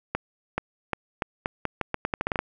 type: accelerating click train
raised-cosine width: 0.5 ms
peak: -10 dBFS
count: 15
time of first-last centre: 0.15-2.39 s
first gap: 430 ms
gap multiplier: 0.82
effects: none